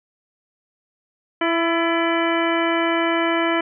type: harmonic tone with a mistuned harmonic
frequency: 333.1 Hz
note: E4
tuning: 18 cents sharp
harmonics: 1 / 2 / 3 / 4 / 5 / 6 / 7 / 9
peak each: -21 / -24 / -26 / -27 / -28 / -29 / -29 / -31 dBFS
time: 1.41-3.61 s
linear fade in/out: 5 ms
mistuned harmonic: 5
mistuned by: +43 cents
effects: none